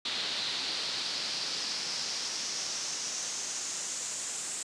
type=noise with band-pass filter sweep; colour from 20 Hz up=brown; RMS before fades=-35 dBFS; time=0.05-4.63 s; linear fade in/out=5 ms; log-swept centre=3900 to 7700 Hz; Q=3.8; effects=high-pass 150 Hz 12 dB/octave + resampled to 22050 Hz